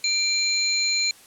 sine tone cluster, 2362 / 4136 / 6910 Hz, D7 / C8 / A8, +9 / -21 / -32 cents, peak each -25 / -23 / -26 dBFS, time 0.04-1.11 s, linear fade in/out 2 ms, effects white hiss -50 dBFS RMS until 1.26 s + low-pass 12000 Hz 12 dB/octave

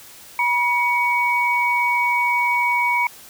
sine tone pair together, 966.8 / 2247 Hz, B5 / C#7, -37 / +23 cents, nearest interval octave + minor third, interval 1460 cents, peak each -19 dBFS, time 0.39-3.07 s, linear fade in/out 2 ms, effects white hiss -43 dBFS RMS until 3.29 s

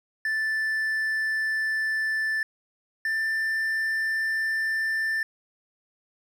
triangle tone pair in turn, 1760 / 1778.4 Hz, A6 / A6, 0 / +18 cents, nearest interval unison, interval 18 cents, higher second, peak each -22 dBFS, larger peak neither, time 0.25-2.43 / 3.05-5.23 s, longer neither, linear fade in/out 2 ms, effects 10-bit

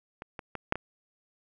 clicks, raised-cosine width 0.5 ms, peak -24 / -23 / -20 / -9 / -19 dBFS, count 5, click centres 0.221 / 0.392 / 0.553 / 0.724 / 0.756 s, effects none

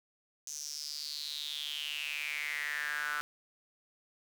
sawtooth tone with high-pass filter sweep, 148 Hz, D3, 14 cents sharp, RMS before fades -38 dBFS, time 0.47-3.21 s, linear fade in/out 0 ms, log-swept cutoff 6300 to 1400 Hz, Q 7.4, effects 9-bit

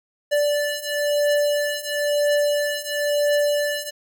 square beating tone pair, 584 / 584.99 Hz, D5 / D5, -10 / -7 cents, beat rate 0.99 Hz, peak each -24 / -22 dBFS, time 0.31-3.91 s, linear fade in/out 20 ms, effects none

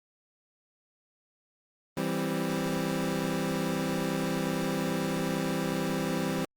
25% pulse chord, C major, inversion first, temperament equal, 164.81 / 196 / 261.6 Hz, E3 / G3 / C4, 0 / 0 / 0 cents, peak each -29 dBFS, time 1.97-6.45 s, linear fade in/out 2 ms, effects Opus 24 kbps

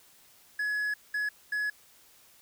triangle tone bursts at uneven times, 1690 Hz, G#6, 30 cents sharp, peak -26 dBFS, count 3, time 0.59-0.94 / 1.14-1.29 / 1.52-1.7 s, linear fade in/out 5 ms, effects white hiss -59 dBFS RMS until 2.41 s

